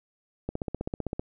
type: click train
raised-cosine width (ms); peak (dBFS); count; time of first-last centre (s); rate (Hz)
2; -17; 12; 0.49-1.195; 15.6
effects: none